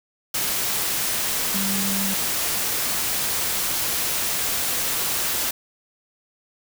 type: tone in noise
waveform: sine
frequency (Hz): 196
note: G3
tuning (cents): 0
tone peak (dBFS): -26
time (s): 1.54-2.14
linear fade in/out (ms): 5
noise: white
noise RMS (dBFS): -24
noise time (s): 0.34-5.51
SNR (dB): -5
effects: none